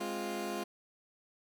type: chord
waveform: 20% pulse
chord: F minor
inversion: first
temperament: equal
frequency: 207.7 / 261.6 / 349.2 Hz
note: Ab3 / C4 / F4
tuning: 0 / 0 / 0 cents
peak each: -35 / -39 / -33 dBFS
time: 0-0.64 s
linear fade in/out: 10 ms
effects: none